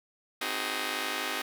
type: chord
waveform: 5% pulse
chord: Ab dominant seventh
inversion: first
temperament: just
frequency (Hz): 259.6 / 311.5 / 373.8 / 415.3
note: C4 / Eb4 / Gb4 / Ab4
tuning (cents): -13 / +2 / +18 / 0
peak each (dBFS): -26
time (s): 0.41-1.42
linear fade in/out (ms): 5
effects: none